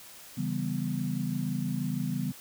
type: chord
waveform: sine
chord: C# half-diminished seventh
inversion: none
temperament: equal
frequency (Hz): 138.59 / 164.81 / 196 / 246.9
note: C#3 / E3 / G3 / B3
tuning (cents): 0 / 0 / 0 / 0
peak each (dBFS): -34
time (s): 0.37-2.32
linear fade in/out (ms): 10
effects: white hiss -49 dBFS RMS until 2.4 s